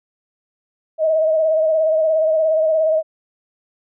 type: tone with vibrato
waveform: sine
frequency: 633 Hz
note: D#5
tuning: 30 cents sharp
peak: -13 dBFS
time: 0.98-3.03 s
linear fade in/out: 50 ms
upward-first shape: sine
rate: 17 Hz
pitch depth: 41 cents each way
effects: none